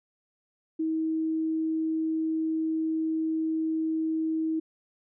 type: tone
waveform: sine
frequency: 319.2 Hz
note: D#4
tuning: 44 cents sharp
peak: -25 dBFS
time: 0.79-4.6 s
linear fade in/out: 10 ms
effects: none